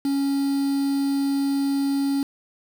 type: tone with quantisation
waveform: triangle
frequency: 277.2 Hz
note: C#4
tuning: in tune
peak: -18 dBFS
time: 0.05-2.23 s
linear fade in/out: 2 ms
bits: 6
effects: none